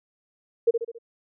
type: tone with echo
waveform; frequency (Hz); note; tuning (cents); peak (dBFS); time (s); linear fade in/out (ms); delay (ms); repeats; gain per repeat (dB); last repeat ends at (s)
sine; 463.6; A#4; -10; -14; 0.67-0.71; 10; 69; 4; -6; 0.986
effects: none